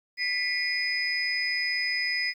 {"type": "tone cluster", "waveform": "sine", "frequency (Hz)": [1984, 2146, 2425, 5020], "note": ["B6", "C7", "D#7", "D#8"], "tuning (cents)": [7, 43, -45, 15], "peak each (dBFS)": [-28, -34, -35, -29], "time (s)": [0.17, 2.34], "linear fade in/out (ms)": 50, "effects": ["tanh soft clip ceiling -16 dBFS", "10-bit"]}